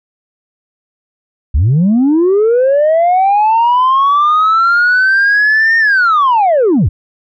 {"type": "linear two-way sweep", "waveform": "sine", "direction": "up then down", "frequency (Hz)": [59.2, 1837, 59.2], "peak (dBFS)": -5, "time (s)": [1.54, 6.89], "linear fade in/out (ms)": 10, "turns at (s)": 5.78, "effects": ["tanh soft clip ceiling -5 dBFS"]}